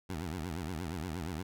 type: tone with vibrato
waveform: 15% pulse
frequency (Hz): 84.2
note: E2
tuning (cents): +37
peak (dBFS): -30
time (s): 0.09-1.43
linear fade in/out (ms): 10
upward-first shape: triangle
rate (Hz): 8.5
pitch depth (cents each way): 250
effects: none